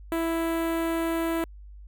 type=tone with notch filter; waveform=sawtooth; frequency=330.4 Hz; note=E4; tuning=4 cents sharp; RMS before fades=-27 dBFS; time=0.12-1.44 s; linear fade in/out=0 ms; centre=5300 Hz; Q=0.56; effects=added 50 Hz sine -42 dBFS peak until 1.87 s